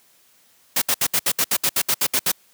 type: noise bursts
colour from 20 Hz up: white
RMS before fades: -19 dBFS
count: 13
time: 0.76-2.318 s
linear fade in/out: 5 ms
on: 58 ms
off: 67 ms
effects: white hiss -57 dBFS RMS until 2.53 s + high-pass 100 Hz 12 dB/octave